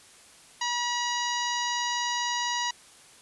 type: harmonic tone with a mistuned harmonic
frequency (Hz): 964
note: B5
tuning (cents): -42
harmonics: 1 / 2 / 3 / 4 / 5 / 6 / 7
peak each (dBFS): -30 / -33 / -35 / -36 / -37 / -38 / -38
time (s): 0.61-2.71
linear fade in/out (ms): 5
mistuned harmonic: 7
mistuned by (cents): -15
effects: white hiss -53 dBFS RMS until 3.21 s + resampled to 24000 Hz